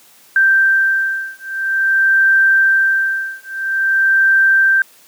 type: beating tone pair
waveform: sine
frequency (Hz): 1568 / 1568.49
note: G6 / G6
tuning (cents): 0 / +1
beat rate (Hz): 0.49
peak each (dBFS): -14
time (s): 0.36-4.82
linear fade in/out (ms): 2
effects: white hiss -47 dBFS RMS until 5.07 s + high-pass 150 Hz 12 dB/octave